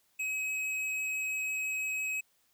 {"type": "tone with hard clipping", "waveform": "sine", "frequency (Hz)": 2549, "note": "D#7", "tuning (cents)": 41, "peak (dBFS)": -33, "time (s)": [0.19, 2.21], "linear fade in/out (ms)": 10, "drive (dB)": 9, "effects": ["white hiss -71 dBFS RMS until 2.53 s"]}